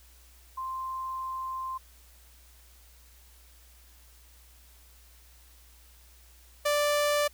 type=tone pair in turn; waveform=sine / sawtooth; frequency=1046.5 / 587.3 Hz; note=C6 / D5; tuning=0 / 0 cents; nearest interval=minor seventh; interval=1000 cents; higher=first; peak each=-32 / -20 dBFS; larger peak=second; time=0.57-1.78 / 6.65-7.28 s; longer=first; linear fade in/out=10 ms; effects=added 60 Hz sine -55 dBFS peak until 7.33 s + white hiss -59 dBFS RMS until 7.33 s